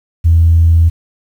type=tone; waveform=sine; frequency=82.9 Hz; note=E2; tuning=10 cents sharp; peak=-4 dBFS; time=0.24-0.9 s; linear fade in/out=20 ms; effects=tanh soft clip ceiling 0 dBFS + 7-bit